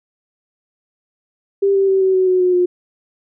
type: tone with pitch steps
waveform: sine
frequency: 395.8 / 390.1 / 384.5 / 379 / 373.6 / 368.2 / 363 / 357.7 Hz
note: G4 / G4 / G4 / F#4 / F#4 / F#4 / F#4 / F4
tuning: +17 / -8 / -33 / +42 / +17 / -8 / -33 / +41 cents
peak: -11 dBFS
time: 1.62-2.66 s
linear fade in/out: 10 ms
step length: 130 ms
effects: none